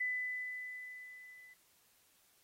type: tone with level ramp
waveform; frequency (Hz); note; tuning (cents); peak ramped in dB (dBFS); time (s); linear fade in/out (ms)
sine; 2000; B6; +21; -32 to -55; 0-1.54; 10
effects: white hiss -70 dBFS RMS until 2.43 s + AAC 48 kbps